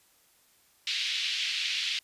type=band-pass noise; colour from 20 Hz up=white; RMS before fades=-31 dBFS; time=0.87-1.99 s; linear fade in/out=2 ms; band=2400 to 4100 Hz; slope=24 dB/octave; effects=white hiss -64 dBFS RMS until 2.03 s + resampled to 32000 Hz